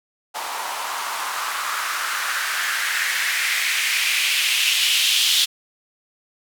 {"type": "noise with band-pass filter sweep", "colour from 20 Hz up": "blue", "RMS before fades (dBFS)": -22, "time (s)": [0.34, 5.46], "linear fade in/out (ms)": 20, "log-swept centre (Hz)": [830, 3400], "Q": 3, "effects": []}